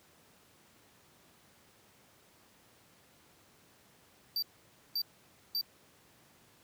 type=tone bursts; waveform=square; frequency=4661 Hz; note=D8; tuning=14 cents flat; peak=-31 dBFS; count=3; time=4.36-5.612 s; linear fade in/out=2 ms; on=64 ms; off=530 ms; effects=pink hiss -63 dBFS RMS until 6.63 s + high-pass 100 Hz 12 dB/octave